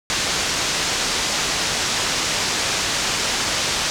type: low-pass noise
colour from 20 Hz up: white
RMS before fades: -22 dBFS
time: 0.1-3.9 s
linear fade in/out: 0 ms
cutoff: 6800 Hz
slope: 24 dB/octave
effects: none